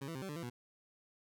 20% pulse tone with pitch steps, 137.3 / 165.2 / 131.6 / 192.8 / 147.9 / 168.7 / 121.5 Hz, C#3 / E3 / C3 / G3 / D3 / E3 / B2, -16 / +4 / +10 / -28 / +13 / +40 / -28 cents, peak -36 dBFS, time 0.01-0.5 s, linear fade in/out 10 ms, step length 70 ms, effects none

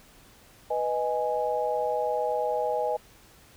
sine chord, G# minor, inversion first, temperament equal, 493.9 / 622.3 / 830.6 Hz, B4 / D#5 / G#5, 0 / 0 / 0 cents, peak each -29 dBFS, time 0.7-2.97 s, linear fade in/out 10 ms, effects pink hiss -55 dBFS RMS until 3.56 s

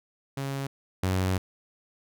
sawtooth tone pair in turn, 137.3 / 93.36 Hz, C#3 / F#2, -16 / +16 cents, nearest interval perfect fifth, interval 668 cents, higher first, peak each -26 / -20 dBFS, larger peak second, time 0.37-0.67 / 1.03-1.38 s, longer second, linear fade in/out 5 ms, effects none

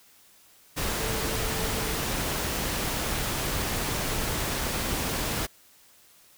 sine tone in noise, 443.3 Hz, A4, 13 cents sharp, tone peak -37 dBFS, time 0.99-1.98 s, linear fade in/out 20 ms, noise pink, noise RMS -29 dBFS, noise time 0.76-5.47 s, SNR -11 dB, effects white hiss -57 dBFS RMS until 6.37 s

